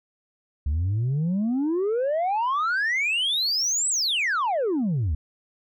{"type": "exponential two-way sweep", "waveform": "sine", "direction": "up then down", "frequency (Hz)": [69.1, 8160, 69.1], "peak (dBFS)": -19, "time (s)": [0.66, 5.15], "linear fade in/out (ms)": 5, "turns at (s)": 3.89, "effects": ["tanh soft clip ceiling -20 dBFS"]}